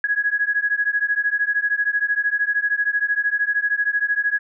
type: beating tone pair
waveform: sine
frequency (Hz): 1661.2 / 1674.2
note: G#6 / G#6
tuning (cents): 0 / +13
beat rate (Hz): 13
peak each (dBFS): -21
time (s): 0.04-4.39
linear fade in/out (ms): 2
effects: none